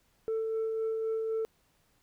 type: tone with tremolo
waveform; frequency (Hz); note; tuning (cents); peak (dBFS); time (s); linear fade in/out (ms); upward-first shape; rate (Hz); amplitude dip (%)
sine; 444.7; A4; +18; -26; 0.28-1.45; 0; sine; 3.9; 30
effects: tanh soft clip ceiling -27 dBFS + pink hiss -70 dBFS RMS until 2.02 s